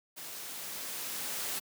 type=noise with level ramp; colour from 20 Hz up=white; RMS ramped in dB=-44 to -35 dBFS; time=0.16-1.6 s; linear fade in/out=20 ms; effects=high-pass 150 Hz 12 dB/octave